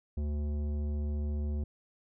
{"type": "tone with tanh clipping", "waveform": "triangle", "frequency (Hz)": 73.8, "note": "D2", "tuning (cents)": 9, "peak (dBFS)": -32, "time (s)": [0.17, 1.64], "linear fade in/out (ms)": 5, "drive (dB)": 17, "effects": []}